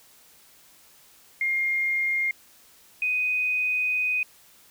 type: tone pair in turn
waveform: sine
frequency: 2124 / 2497 Hz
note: C7 / D#7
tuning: +25 / +6 cents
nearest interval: minor third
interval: 281 cents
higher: second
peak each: -22 dBFS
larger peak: neither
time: 1.41-2.31 / 3.02-4.23 s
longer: second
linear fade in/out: 2 ms
effects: white hiss -55 dBFS RMS until 4.7 s